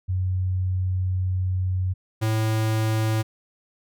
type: tone pair in turn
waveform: sine / square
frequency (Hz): 92.5 / 110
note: F#2 / A2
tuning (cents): 0 / 0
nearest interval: minor third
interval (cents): 300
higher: second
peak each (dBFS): -21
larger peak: neither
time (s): 0.08-1.94 / 2.21-3.23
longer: first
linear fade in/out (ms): 20
effects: none